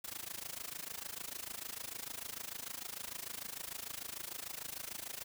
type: noise with amplitude modulation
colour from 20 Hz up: white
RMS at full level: -41 dBFS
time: 0.04-5.24 s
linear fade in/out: 5 ms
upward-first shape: sine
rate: 26.7 Hz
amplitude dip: 90%
effects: none